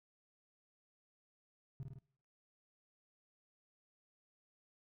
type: tone with echo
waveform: triangle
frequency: 135 Hz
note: C#3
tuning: 45 cents flat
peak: -38 dBFS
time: 1.8-1.83 s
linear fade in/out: 0 ms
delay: 52 ms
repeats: 3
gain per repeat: -3 dB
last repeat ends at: 1.986 s
effects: noise-tail reverb RT60 0.5 s tail -22 dB re dry + tanh soft clip ceiling -37 dBFS